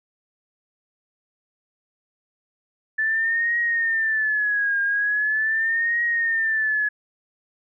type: tone with vibrato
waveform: sine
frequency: 1747 Hz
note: A6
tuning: 13 cents flat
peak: -19 dBFS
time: 2.98-6.89 s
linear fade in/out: 10 ms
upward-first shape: triangle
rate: 0.41 Hz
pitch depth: 140 cents each way
effects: none